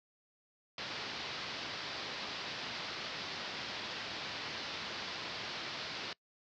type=low-pass noise; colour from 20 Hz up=white; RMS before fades=-42 dBFS; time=0.78-6.13 s; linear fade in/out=2 ms; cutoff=5000 Hz; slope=48 dB/octave; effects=noise-tail reverb RT60 0.1 s tail -24 dB re dry + high-pass 100 Hz 12 dB/octave